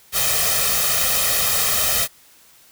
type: noise with comb filter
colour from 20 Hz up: white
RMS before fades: -19 dBFS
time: 0.12-2.08 s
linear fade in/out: 50 ms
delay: 1.6 ms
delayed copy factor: +0.85
effects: white hiss -51 dBFS RMS until 2.71 s